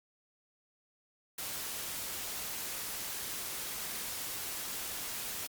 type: noise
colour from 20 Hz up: white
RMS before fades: -39 dBFS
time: 1.38-5.47 s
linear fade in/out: 5 ms
effects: Opus 48 kbps